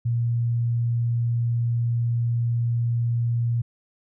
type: tone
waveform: sine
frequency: 118 Hz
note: A#2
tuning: 22 cents sharp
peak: -20 dBFS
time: 0.05-3.62 s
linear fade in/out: 10 ms
effects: none